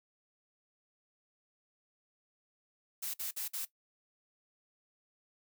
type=noise bursts; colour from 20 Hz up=blue; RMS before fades=-38 dBFS; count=4; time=3.02-3.653 s; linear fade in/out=10 ms; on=120 ms; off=51 ms; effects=noise-tail reverb RT60 0.1 s tail -17 dB re dry